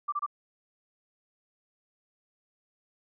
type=tone bursts; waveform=sine; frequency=1174.7 Hz; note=D6; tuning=in tune; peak=-27 dBFS; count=3; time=0.08-0.264 s; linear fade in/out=10 ms; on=44 ms; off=26 ms; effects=none